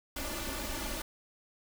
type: noise with comb filter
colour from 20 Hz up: pink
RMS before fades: -37 dBFS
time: 0.16-1.02 s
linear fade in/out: 5 ms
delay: 3.4 ms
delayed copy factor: +1
effects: none